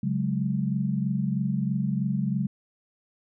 sine chord, C# suspended fourth, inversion none, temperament just, 138.59 / 184.79 / 207.9 Hz, C#3 / F#3 / G#3, 0 / -2 / +2 cents, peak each -28 dBFS, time 0.03-2.47 s, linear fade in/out 5 ms, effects none

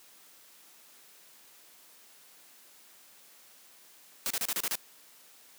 white noise bursts, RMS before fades -31 dBFS, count 7, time 4.26-4.754 s, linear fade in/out 0 ms, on 44 ms, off 31 ms, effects white hiss -57 dBFS RMS until 5.58 s + high-pass 200 Hz 12 dB/octave

